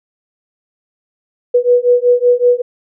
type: beating tone pair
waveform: sine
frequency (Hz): 486.6 / 491.9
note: B4 / B4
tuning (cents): -26 / -7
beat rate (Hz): 5.3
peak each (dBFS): -11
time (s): 1.54-2.62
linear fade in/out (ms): 10
effects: none